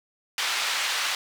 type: band-pass noise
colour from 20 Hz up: white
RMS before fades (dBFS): -27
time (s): 0.38-1.15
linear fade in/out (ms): 2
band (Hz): 1000 to 4000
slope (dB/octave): 12
effects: none